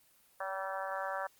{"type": "harmonic tone with a mistuned harmonic", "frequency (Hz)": 192.5, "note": "G3", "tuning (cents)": -31, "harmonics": [3, 4, 5, 6, 7, 8, 9], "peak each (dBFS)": [-40, -41, -42, -43, -43, -44, -45], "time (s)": [0.4, 1.27], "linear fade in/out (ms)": 5, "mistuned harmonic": 3, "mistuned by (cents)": -15, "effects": ["white hiss -66 dBFS RMS until 1.39 s", "Opus 24 kbps"]}